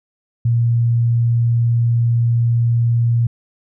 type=tone; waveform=sine; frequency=117.6 Hz; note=A#2; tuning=16 cents sharp; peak=-12 dBFS; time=0.45-3.27 s; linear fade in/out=5 ms; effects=none